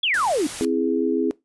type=exponential sweep; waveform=sine; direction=down; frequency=3520 to 268.8 Hz; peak=-18 dBFS; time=0.03-0.47 s; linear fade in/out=5 ms
type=noise; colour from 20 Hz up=white; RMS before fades=-32 dBFS; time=0.14-0.65 s; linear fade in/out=2 ms
type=chord; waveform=sine; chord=C augmented; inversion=none; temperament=equal; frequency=261.6 / 329.6 / 415.3 Hz; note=C4 / E4 / G#4; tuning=0 / 0 / 0 cents; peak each=-23 dBFS; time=0.61-1.31 s; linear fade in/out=0 ms
effects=noise-tail reverb RT60 0.2 s tail -21 dB re dry + resampled to 24000 Hz